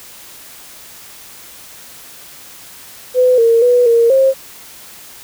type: tone with pitch steps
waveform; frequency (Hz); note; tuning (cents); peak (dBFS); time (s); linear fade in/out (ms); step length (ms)
sine; 504 / 460.4 / 490.2 / 465.1 / 534; B4 / A#4 / B4 / A#4 / C5; +35 / -22 / -13 / -4 / +35; -7; 3.14-4.34; 50; 240
effects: white hiss -37 dBFS RMS until 5.23 s